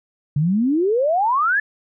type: exponential sweep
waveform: sine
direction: up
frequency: 138.59 to 1764 Hz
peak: -15 dBFS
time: 0.36-1.6 s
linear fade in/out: 5 ms
effects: none